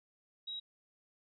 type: tone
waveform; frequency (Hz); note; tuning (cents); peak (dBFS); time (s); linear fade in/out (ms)
sine; 3833; A#7; +47; -39; 0.47-0.6; 10
effects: none